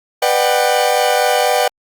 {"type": "chord", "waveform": "40% pulse", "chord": "G major seventh", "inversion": "first", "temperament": "equal with one note detuned", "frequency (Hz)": [493.9, 599, 740, 784], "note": ["B4", "D5", "F#5", "G5"], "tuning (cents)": [0, 34, 0, 0], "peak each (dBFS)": -17, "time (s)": [0.22, 1.68], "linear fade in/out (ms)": 5, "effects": ["Opus 48 kbps"]}